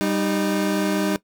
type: tone pair together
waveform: 30% pulse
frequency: 196 / 307.5 Hz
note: G3 / D#4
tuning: 0 / -20 cents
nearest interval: minor sixth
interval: 780 cents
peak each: -20 dBFS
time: 0.01-1.16 s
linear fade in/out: 0 ms
effects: noise-tail reverb RT60 0.1 s tail -18 dB re dry